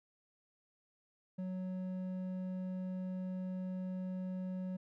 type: tone with hard clipping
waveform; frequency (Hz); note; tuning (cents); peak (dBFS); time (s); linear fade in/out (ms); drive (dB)
sine; 185; F#3; 0; -39; 1.38-4.77; 10; 6
effects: none